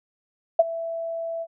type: tone with ADSR envelope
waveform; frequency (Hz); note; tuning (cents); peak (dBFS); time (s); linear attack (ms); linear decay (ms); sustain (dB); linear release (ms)
sine; 663; E5; +10; -9; 0.59-1.47; 6; 30; -18; 53
effects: none